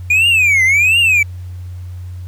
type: tone with vibrato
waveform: triangle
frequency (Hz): 2400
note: D7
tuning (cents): +37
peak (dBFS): -7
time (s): 0.1-1.23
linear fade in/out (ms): 5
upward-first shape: triangle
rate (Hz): 1.4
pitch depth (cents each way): 300
effects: added 90 Hz sine -25 dBFS peak until 2.27 s + pink hiss -50 dBFS RMS until 2.27 s